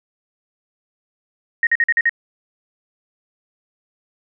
sine tone bursts, 1864.7 Hz, A#6, in tune, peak -12 dBFS, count 6, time 1.63-2.094 s, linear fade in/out 2 ms, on 39 ms, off 46 ms, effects none

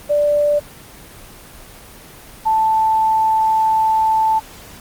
sine tone pair in turn, 587.3 / 880 Hz, D5 / A5, 0 / 0 cents, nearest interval perfect fifth, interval 700 cents, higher second, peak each -12 dBFS, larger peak neither, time 0.09-0.6 / 2.45-4.4 s, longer second, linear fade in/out 20 ms, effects pink hiss -39 dBFS RMS until 4.8 s + Opus 24 kbps

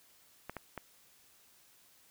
clicks, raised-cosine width 0.5 ms, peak -25 dBFS, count 3, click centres 0.496 / 0.567 / 0.777 s, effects white hiss -64 dBFS RMS until 2.1 s

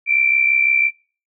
sine tone with amplitude modulation, 2349 Hz, D7, in tune, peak -10 dBFS, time 0.06-0.91 s, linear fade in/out 50 ms, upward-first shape sine, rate 65.9 Hz, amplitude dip 70%, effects noise-tail reverb RT60 0.4 s tail -24 dB re dry

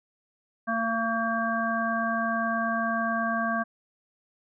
harmonic tone, 227.3 Hz, A#3, 43 cents flat, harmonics 1 / 3 / 5 / 7, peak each -30 / -30 / -30 / -30 dBFS, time 0.67-3.64 s, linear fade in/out 20 ms, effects none

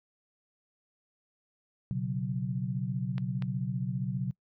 sine chord, B suspended second, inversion none, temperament equal, 123.47 / 138.59 / 185 Hz, B2 / C#3 / F#3, 0 / 0 / 0 cents, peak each -34 dBFS, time 1.91-4.31 s, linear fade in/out 0 ms
clicks, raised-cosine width 0.3 ms, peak -26 dBFS, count 2, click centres 3.181 / 3.423 s
effects noise-tail reverb RT60 0.1 s tail -23 dB re dry

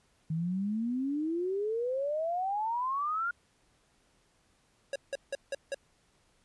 sine exponential sweep, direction up, 155.56 to 1434 Hz, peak -29 dBFS, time 0.3-3.31 s, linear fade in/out 5 ms
square tone bursts, 552 Hz, C#5, 7 cents flat, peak -32 dBFS, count 5, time 4.93-5.745 s, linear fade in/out 2 ms, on 27 ms, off 170 ms
effects pink hiss -69 dBFS RMS until 6.44 s + resampled to 24000 Hz

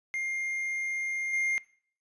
triangle tone with level steps, 2116 Hz, C7, 19 cents sharp, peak -28 / -24 dBFS, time 0.14-1.58 s, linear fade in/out 0 ms, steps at 1.33 s, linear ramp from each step 5 ms, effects noise-tail reverb RT60 0.5 s tail -20 dB re dry + resampled to 24000 Hz

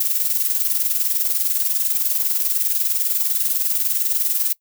violet noise with tremolo, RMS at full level -18 dBFS, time 0-4.53 s, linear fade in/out 5 ms, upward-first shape square, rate 20 Hz, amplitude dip 50%, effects noise-tail reverb RT60 0.1 s tail -22 dB re dry

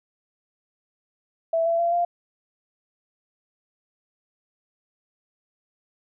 sine tone with pitch steps, 659.3 / 671.2 / 683.3 / 695.7 Hz, E5 / E5 / F5 / F5, 0 / +31 / -38 / -7 cents, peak -19 dBFS, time 1.53-2.05 s, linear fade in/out 5 ms, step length 130 ms, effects none

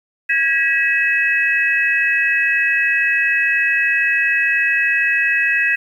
sine tone cluster, 1644 / 1927 / 2577 Hz, G#6 / B6 / E7, -18 / -43 / -40 cents, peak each -18 dBFS, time 0.29-5.76 s, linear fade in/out 10 ms, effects 8-bit

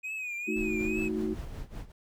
triangle tone with vibrato, 2489 Hz, D#7, in tune, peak -32 dBFS, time 0.03-1.09 s, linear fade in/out 20 ms, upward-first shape triangle, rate 2.3 Hz, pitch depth 91 cents each way
sine chord, D# diminished, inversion second, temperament equal with one note detuned, 220 / 314.2 / 370 Hz, A3 / D#4 / F#4, 0 / +17 / 0 cents, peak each -33 dBFS, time 0.47-1.35 s, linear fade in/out 20 ms
brown noise, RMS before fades -42 dBFS, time 0.56-1.57 s, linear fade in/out 5 ms
brown noise with tremolo, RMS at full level -38 dBFS, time 0.79-1.92 s, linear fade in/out 5 ms, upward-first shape sine, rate 5.3 Hz, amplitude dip 85%
effects none

